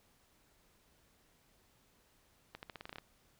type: accelerating click train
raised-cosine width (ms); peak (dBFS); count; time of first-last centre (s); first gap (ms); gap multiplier
0.3; -29; 10; 2.55-2.984; 79; 0.87
effects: pink hiss -70 dBFS RMS until 3.39 s